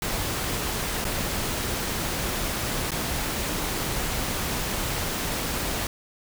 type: noise with dropouts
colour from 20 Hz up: pink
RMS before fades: -28 dBFS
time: 0.02-5.87 s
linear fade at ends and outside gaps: 2 ms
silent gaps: 1.044-1.05 / 2.908-2.917 s
effects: none